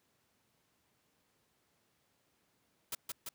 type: noise with echo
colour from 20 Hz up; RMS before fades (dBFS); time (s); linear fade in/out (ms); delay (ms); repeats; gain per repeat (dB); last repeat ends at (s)
white; -38; 2.92-2.95; 5; 170; 2; -2; 3.29
effects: pink hiss -75 dBFS RMS until 3.34 s + high-pass 100 Hz 12 dB/octave